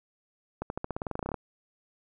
accelerating click train, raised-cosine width 1 ms, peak -18 dBFS, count 16, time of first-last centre 0.62-1.343 s, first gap 81 ms, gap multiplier 0.92, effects none

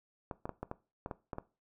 clicks, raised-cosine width 1 ms, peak -24 dBFS, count 9, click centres 0.312 / 0.455 / 0.493 / 0.63 / 0.714 / 1.061 / 1.112 / 1.332 / 1.384 s, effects noise-tail reverb RT60 0.3 s tail -18 dB re dry

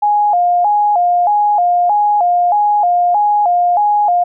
sine tone with vibrato, 766 Hz, G5, 40 cents flat, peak -9 dBFS, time 0.02-4.24 s, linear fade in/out 10 ms, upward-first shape square, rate 1.6 Hz, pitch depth 140 cents each way, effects none

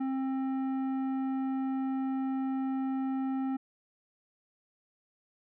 sine tone with tanh clipping, 265.5 Hz, C4, 25 cents sharp, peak -31 dBFS, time 0-3.57 s, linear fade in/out 10 ms, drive 11 dB, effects none

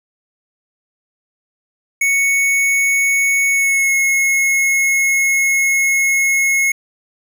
square tone with pitch glide, 2217 to 2173 Hz, C#7 to C#7, 0 to -35 cents, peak -13 dBFS, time 2.01-6.72 s, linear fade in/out 5 ms, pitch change -35 cents, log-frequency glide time 3.5-3.93 s, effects none

